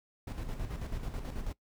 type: noise with tremolo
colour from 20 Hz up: brown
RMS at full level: -36 dBFS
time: 0.27-1.53 s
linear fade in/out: 5 ms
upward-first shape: square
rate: 9.2 Hz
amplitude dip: 50%
effects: noise-tail reverb RT60 0.1 s tail -20 dB re dry